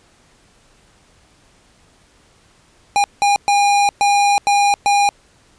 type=tone bursts at uneven times; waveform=square; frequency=811 Hz; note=G#5; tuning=41 cents flat; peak=-12 dBFS; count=6; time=2.96-3.04 / 3.22-3.36 / 3.48-3.89 / 4.01-4.38 / 4.47-4.74 / 4.86-5.09 s; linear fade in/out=0 ms; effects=pink hiss -53 dBFS RMS until 5.58 s + resampled to 22050 Hz